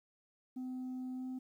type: tone with pitch glide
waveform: sine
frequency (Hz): 255.4 to 257.2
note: C4 to C4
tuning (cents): -42 to -30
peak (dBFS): -36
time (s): 0.56-1.39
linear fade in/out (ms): 10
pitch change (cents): +12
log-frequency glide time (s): 1.14-1.26
effects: tanh soft clip ceiling -38 dBFS + 12-bit